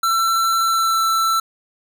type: tone with pitch glide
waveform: square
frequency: 1344 to 1333.2 Hz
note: E6 to E6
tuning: +33 to +19 cents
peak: -16 dBFS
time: 0.03-1.4 s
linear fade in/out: 5 ms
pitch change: -14 cents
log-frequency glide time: 0.6-1.02 s
effects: none